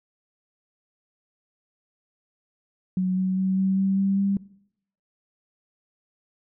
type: tone with pitch steps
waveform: sine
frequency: 185 / 187.04 / 189.11 / 191.19 / 193.3 / 195.44 / 197.59 Hz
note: F#3 / F#3 / F#3 / G3 / G3 / G3 / G3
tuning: 0 / +19 / +38 / -43 / -24 / -5 / +14 cents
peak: -20 dBFS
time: 2.97-4.37 s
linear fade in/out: 2 ms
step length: 200 ms
effects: noise-tail reverb RT60 0.7 s tail -20 dB re dry